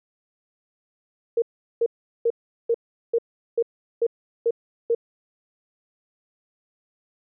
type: tone bursts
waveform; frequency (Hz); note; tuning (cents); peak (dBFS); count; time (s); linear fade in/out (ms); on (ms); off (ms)
sine; 464.9; A#4; -5; -17; 9; 1.37-4.949; 5; 51; 390
effects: none